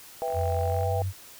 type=chord; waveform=sine; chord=E minor; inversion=second; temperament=just; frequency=494.4 / 659.3 / 791.1 Hz; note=B4 / E5 / G5; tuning=+2 / 0 / +16 cents; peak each=-31 dBFS; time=0.22-1.02 s; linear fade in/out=0 ms
type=click train; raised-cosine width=0.5 ms; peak=-30 dBFS; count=26; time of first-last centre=0.28-0.832 s; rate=45.3 Hz
type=tone with pitch glide; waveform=sine; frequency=87.31 to 95.21 Hz; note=F2 to G2; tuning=0 to -50 cents; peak=-26 dBFS; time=0.33-1.13 s; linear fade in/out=50 ms; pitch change=+150 cents; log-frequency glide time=0.61-0.98 s
effects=white hiss -48 dBFS RMS until 1.39 s